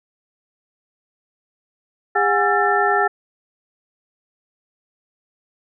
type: tone cluster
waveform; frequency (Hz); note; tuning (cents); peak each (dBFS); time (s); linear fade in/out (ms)
sine; 404.5 / 730 / 820 / 1348 / 1774; G#4 / F#5 / G#5 / E6 / A6; -46 / -24 / -22 / +38 / +14; -21; 2.15-3.08; 10
effects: none